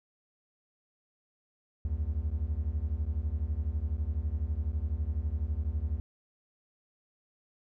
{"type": "beating tone pair", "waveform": "triangle", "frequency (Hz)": [69.3, 81.3], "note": ["C#2", "E2"], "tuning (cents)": [0, -23], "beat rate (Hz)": 12, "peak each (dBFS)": -30, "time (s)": [1.85, 6], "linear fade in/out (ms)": 0, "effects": []}